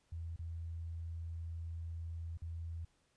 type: tone with dropouts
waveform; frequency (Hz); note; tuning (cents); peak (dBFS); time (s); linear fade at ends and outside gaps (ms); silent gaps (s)
sine; 83; E2; +12; -40; 0.12-2.85; 5; 0.362-0.391 / 2.374-2.419
effects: pink hiss -75 dBFS RMS until 3.16 s + resampled to 22050 Hz